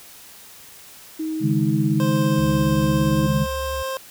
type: tone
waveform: sine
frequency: 315.5 Hz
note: D#4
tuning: 24 cents sharp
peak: -23 dBFS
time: 1.19-3.27 s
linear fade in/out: 10 ms
type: chord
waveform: sine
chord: C# suspended second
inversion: none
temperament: just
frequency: 138.59 / 155.92 / 207.9 Hz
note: C#3 / D#3 / G#3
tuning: 0 / +4 / +2 cents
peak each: -22 dBFS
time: 1.4-3.47 s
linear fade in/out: 50 ms
type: tone with pitch glide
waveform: 25% pulse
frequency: 524 to 528.9 Hz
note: C5 to C5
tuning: +2 to +19 cents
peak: -21 dBFS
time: 2-3.97 s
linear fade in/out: 0 ms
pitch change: +17 cents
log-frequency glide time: 2.82-3.78 s
type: tone with vibrato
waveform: sine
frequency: 69.3 Hz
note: C#2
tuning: in tune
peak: -29 dBFS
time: 2.38-3.83 s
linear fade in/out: 10 ms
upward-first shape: sine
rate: 12 Hz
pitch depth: 76 cents each way
effects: white hiss -44 dBFS RMS until 4.1 s